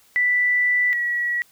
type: tone pair in turn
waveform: sine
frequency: 1975.5 / 1927 Hz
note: B6 / B6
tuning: 0 / -43 cents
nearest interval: unison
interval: 43 cents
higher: first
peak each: -16 / -20 dBFS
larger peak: first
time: 0.16-0.93 / 0.93-1.42 s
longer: first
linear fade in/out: 0 ms
effects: white hiss -56 dBFS RMS until 1.51 s